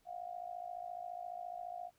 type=tone with amplitude modulation; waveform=sine; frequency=710 Hz; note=F5; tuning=28 cents sharp; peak=-38 dBFS; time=0.05-1.91 s; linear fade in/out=50 ms; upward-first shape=sine; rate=54.5 Hz; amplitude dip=85%; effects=pink hiss -74 dBFS RMS until 1.98 s